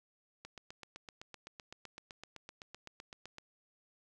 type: click train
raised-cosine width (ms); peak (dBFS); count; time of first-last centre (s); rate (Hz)
0.2; -30; 24; 0.45-3.384; 7.84
effects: none